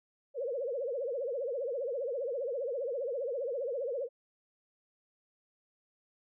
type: tone with vibrato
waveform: sine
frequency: 515 Hz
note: C5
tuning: 28 cents flat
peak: -32 dBFS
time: 0.34-4.09 s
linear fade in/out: 50 ms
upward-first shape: triangle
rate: 15 Hz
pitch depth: 240 cents each way
effects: none